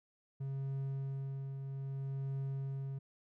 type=tone with tremolo; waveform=triangle; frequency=136.1 Hz; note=C#3; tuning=31 cents flat; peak=-33 dBFS; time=0.4-2.99 s; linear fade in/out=10 ms; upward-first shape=triangle; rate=0.63 Hz; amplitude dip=45%; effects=none